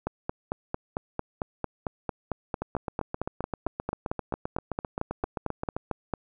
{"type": "two click trains", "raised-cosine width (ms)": 1, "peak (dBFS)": [-14, -16], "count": [28, 25], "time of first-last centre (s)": [[0.07, 6.137], [2.62, 5.765]], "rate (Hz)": [4.45, 7.63], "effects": []}